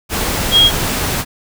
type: tone in noise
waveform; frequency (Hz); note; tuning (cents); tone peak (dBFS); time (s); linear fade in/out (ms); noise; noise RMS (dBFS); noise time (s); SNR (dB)
sine; 3270; G#7; -28; -6; 0.51-0.71; 50; pink; -18; 0.09-1.25; +9
effects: none